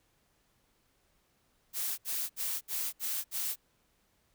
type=noise bursts; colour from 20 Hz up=blue; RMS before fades=-34 dBFS; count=6; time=1.73-3.56 s; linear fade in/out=50 ms; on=250 ms; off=66 ms; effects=pink hiss -72 dBFS RMS until 4.34 s